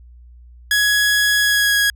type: tone with pitch glide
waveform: sawtooth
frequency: 1674 to 1657.6 Hz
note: G#6 to G#6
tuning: +13 to -4 cents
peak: -10 dBFS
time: 0.71-1.9 s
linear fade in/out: 2 ms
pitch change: -17 cents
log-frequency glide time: 1.4-1.76 s
effects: added 60 Hz sine -40 dBFS peak until 1.95 s